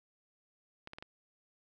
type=clicks; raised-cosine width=0.3 ms; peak=-29 dBFS; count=4; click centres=0.874 / 0.934 / 0.985 / 1.025 s; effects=none